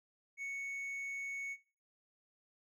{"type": "tone with hard clipping", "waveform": "sine", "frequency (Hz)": 2217, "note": "C#7", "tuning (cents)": 0, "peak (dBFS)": -40, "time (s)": [0.37, 1.57], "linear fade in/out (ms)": 50, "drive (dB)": 3, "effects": ["noise-tail reverb RT60 0.4 s tail -19 dB re dry"]}